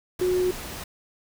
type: tone in noise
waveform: sine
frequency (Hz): 364.6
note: F#4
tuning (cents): -25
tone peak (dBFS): -20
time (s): 0.21-0.51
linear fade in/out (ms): 5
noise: pink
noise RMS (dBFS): -36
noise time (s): 0.19-0.84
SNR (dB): +13
effects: none